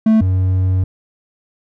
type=tone pair in turn; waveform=triangle; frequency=220 / 93.17 Hz; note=A3 / F#2; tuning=0 / +13 cents; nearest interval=octave + minor third; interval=1487 cents; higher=first; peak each=-6 / -10 dBFS; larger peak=first; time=0.06-0.21 / 0.21-0.84 s; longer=second; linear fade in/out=5 ms; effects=none